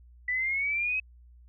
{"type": "exponential sweep", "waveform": "sine", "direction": "up", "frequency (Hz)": [1966, 2563], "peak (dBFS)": -26, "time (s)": [0.28, 1], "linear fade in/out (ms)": 5, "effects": ["added 60 Hz sine -51 dBFS peak until 1.48 s"]}